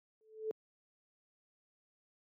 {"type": "tone with exponential growth", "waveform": "sine", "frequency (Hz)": 436.8, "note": "A4", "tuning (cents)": -13, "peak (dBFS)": -31, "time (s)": [0.21, 0.51], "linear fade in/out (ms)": 0, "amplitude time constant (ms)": 65, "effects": ["high-pass 200 Hz 12 dB/octave"]}